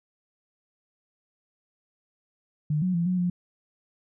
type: tone with pitch steps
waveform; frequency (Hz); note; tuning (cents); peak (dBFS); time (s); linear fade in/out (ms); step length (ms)
sine; 151 / 183.3 / 170.2 / 182.5 / 177.4; D3 / F#3 / F3 / F#3 / F3; +48 / -16 / -44 / -24 / +27; -22; 2.7-3.3; 5; 120
effects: none